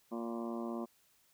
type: harmonic tone with a mistuned harmonic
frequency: 116.54 Hz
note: A#2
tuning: in tune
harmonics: 2 / 3 / 4 / 5 / 6 / 7 / 8 / 9 / 10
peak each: -39 / -42 / -51 / -47 / -49 / -55 / -53 / -50 / -55 dBFS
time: 0.11-0.86 s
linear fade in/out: 20 ms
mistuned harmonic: 8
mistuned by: +60 cents
effects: white hiss -70 dBFS RMS until 1.33 s